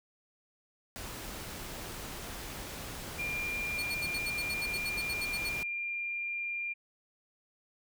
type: noise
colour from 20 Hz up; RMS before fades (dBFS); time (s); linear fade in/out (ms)
pink; -42; 0.96-5.63; 0
type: tone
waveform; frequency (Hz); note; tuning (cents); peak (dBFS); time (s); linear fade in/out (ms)
sine; 2394; D7; +33; -33; 3.18-6.74; 20
type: tone bursts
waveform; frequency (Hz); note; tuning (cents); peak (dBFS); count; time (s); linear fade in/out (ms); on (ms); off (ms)
sawtooth; 4375; C#8; -24; -33; 15; 3.78-5.495; 10; 49; 70
effects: none